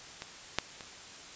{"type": "clicks", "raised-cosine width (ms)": 0.2, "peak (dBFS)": [-21, -9, -25], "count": 3, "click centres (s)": [0.221, 0.586, 0.808], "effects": ["white hiss -48 dBFS RMS until 1.35 s", "resampled to 16000 Hz"]}